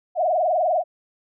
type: tone with vibrato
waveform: sine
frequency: 673 Hz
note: E5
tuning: 36 cents sharp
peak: -17 dBFS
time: 0.15-0.84 s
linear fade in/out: 50 ms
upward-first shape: sine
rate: 20 Hz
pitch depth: 170 cents each way
effects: none